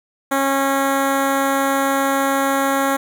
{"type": "tone with notch filter", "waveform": "10% pulse", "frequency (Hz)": 273.4, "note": "C#4", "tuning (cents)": -24, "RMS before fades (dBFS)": -18, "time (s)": [0.31, 2.97], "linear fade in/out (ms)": 10, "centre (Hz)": 4600, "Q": 1.2, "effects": []}